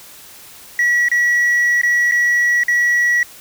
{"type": "tone with dropouts", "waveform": "sine", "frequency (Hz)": 1931, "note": "B6", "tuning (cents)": -39, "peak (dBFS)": -9, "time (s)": [0.79, 3.23], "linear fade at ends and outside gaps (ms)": 2, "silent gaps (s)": [[1.085, 1.115], [1.815, 1.833], [2.113, 2.12], [2.635, 2.682]], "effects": ["tanh soft clip ceiling -11 dBFS", "white hiss -40 dBFS RMS until 3.4 s"]}